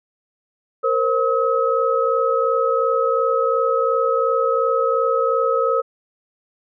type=tone cluster; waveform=sine; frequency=465.2 / 528 / 1280 Hz; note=A#4 / C5 / D#6; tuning=-4 / +16 / +49 cents; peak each=-20 dBFS; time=0.83-5.82 s; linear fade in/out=20 ms; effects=none